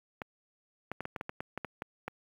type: clicks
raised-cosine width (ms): 0.5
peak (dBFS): -21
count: 12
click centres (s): 0.218 / 0.916 / 1.006 / 1.054 / 1.162 / 1.211 / 1.294 / 1.405 / 1.576 / 1.647 / 1.821 / 2.08
effects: high-pass 80 Hz 12 dB/octave + 9-bit